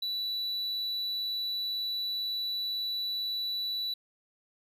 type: tone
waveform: triangle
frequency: 3951 Hz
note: B7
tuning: in tune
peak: -29 dBFS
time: 0.02-3.94 s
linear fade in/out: 5 ms
effects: none